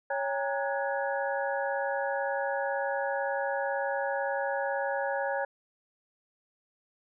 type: tone cluster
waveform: sine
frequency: 555 / 806 / 924 / 1458 / 1674 Hz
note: C#5 / G5 / A#5 / F#6 / G#6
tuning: +2 / +48 / -16 / -26 / +13 cents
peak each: -31 / -34 / -37 / -39 / -36 dBFS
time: 0.1-5.45 s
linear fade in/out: 5 ms
effects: none

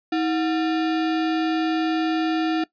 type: tone with sample-and-hold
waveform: sine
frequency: 319.8 Hz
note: D#4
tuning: 48 cents sharp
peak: -19 dBFS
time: 0.12-2.64 s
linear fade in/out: 5 ms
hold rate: 1050 Hz
effects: noise-tail reverb RT60 0.1 s tail -20 dB re dry + resampled to 11025 Hz

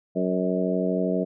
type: harmonic tone with a mistuned harmonic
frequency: 92.5 Hz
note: F#2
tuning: in tune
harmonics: 2 / 3 / 4 / 5 / 6 / 7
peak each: -26 / -29 / -30 / -29 / -33 / -29 dBFS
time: 0.15-1.25 s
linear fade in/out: 20 ms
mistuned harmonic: 7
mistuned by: -22 cents
effects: none

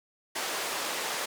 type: band-pass noise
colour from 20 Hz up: pink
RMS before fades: -33 dBFS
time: 0.35-1.26 s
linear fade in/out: 10 ms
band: 520 to 11000 Hz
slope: 12 dB/octave
effects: none

